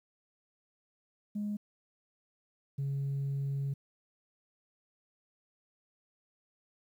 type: tone pair in turn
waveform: sine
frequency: 207.7 / 138.62 Hz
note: G#3 / C#3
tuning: 0 / 0 cents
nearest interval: perfect fifth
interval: 700 cents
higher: first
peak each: -31 / -29 dBFS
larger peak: second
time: 1.35-1.57 / 2.78-3.74 s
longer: second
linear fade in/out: 10 ms
effects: tanh soft clip ceiling -29 dBFS + 11-bit